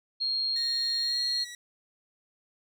sine tone, 4246 Hz, C8, 25 cents sharp, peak -26 dBFS, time 0.2-1.45 s, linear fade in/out 20 ms
15% pulse tone with pitch glide, 1864.7 to 1932.7 Hz, A#6 to B6, 0 to -38 cents, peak -34 dBFS, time 0.56-1.55 s, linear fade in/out 2 ms, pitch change +62 cents, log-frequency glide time 1-1.19 s
effects none

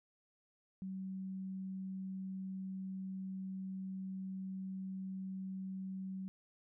sine tone, 189.9 Hz, F#3, 45 cents sharp, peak -40 dBFS, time 0.82-6.28 s, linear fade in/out 0 ms, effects none

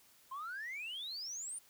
sine exponential sweep, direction up, 1029 to 9450 Hz, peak -39 dBFS, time 0.31-1.59 s, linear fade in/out 10 ms, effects tanh soft clip ceiling -38 dBFS + white hiss -65 dBFS RMS until 1.69 s

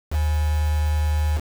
sine tone with quantisation, 75.8 Hz, D#2, 45 cents flat, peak -18 dBFS, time 0.1-1.41 s, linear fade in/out 50 ms, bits 5, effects none

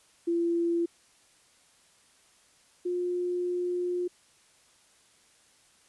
sine tone pair in turn, 340 / 355.9 Hz, F4 / F4, -46 / +33 cents, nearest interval minor second, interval 79 cents, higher second, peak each -24 / -27 dBFS, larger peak first, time 0.27-0.86 / 2.85-4.08 s, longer second, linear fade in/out 10 ms, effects white hiss -62 dBFS RMS until 5.88 s + resampled to 24000 Hz

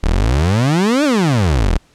30% pulse exponential two-way sweep, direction up then down, 33.9 to 311.1 to 33.9 Hz, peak -9 dBFS, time 0.03-1.78 s, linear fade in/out 10 ms, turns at 1.04 s, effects pink hiss -53 dBFS RMS until 1.94 s + low-pass 8000 Hz 12 dB/octave

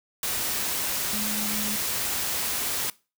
sine tone in noise, 211 Hz, G#3, 28 cents sharp, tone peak -32 dBFS, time 1.13-1.76 s, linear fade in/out 2 ms, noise white, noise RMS -28 dBFS, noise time 0.23-2.9 s, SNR -7 dB, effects noise-tail reverb RT60 0.3 s tail -21 dB re dry

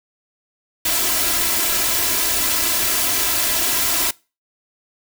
white noise with comb filter, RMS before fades -19 dBFS, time 0.85-4.11 s, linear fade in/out 5 ms, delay 3 ms, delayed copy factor +0.7, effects noise-tail reverb RT60 0.3 s tail -23 dB re dry

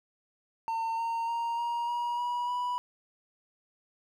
triangle tone with pitch steps, 907 / 919.1 / 931.4 / 943.9 / 956.5 / 969.3 / 982.3 Hz, A#5 / A#5 / A#5 / A#5 / A#5 / B5 / B5, -48 / -25 / -2 / +21 / +44 / -33 / -10 cents, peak -27 dBFS, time 0.68-2.78 s, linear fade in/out 0 ms, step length 300 ms, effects none

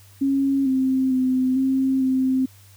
sine tone with pitch steps, 273.8 / 262.4 / 257.4 / 265.3 / 261 Hz, C#4 / C4 / C4 / C4 / C4, -21 / +5 / -28 / +24 / -4 cents, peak -17 dBFS, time 0.21-2.46 s, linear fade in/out 10 ms, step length 450 ms, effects added 98 Hz sine -48 dBFS peak until 2.76 s + white hiss -53 dBFS RMS until 2.76 s

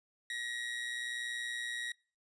30% pulse tone with amplitude modulation, 1900 Hz, A#6, 33 cents sharp, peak -32 dBFS, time 0.3-1.92 s, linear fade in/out 2 ms, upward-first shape sine, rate 121 Hz, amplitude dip 50%, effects noise-tail reverb RT60 0.4 s tail -25 dB re dry + resampled to 22050 Hz

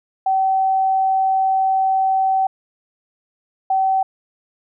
sine tone pair in turn, 766 / 766 Hz, G5 / G5, -40 / -40 cents, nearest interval unison, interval 0 cents, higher neither, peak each -14 dBFS, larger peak neither, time 0.26-2.47 / 3.7-4.03 s, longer first, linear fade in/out 5 ms, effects none

